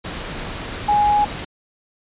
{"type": "tone in noise", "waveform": "sine", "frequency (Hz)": 830.6, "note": "G#5", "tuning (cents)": 0, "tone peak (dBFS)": -13, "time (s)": [0.88, 1.25], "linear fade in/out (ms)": 10, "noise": "pink", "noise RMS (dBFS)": -29, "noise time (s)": [0.04, 1.45], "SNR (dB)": 13, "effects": ["resampled to 8000 Hz"]}